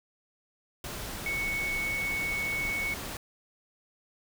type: tone in noise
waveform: sine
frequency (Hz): 2217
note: C#7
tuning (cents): 0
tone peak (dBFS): -29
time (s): 1.26-2.94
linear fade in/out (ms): 2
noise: pink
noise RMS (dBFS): -38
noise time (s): 0.84-3.17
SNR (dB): +6
effects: none